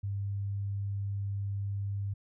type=tone; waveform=sine; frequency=99.8 Hz; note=G2; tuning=32 cents sharp; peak=-31 dBFS; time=0.03-2.14 s; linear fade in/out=10 ms; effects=none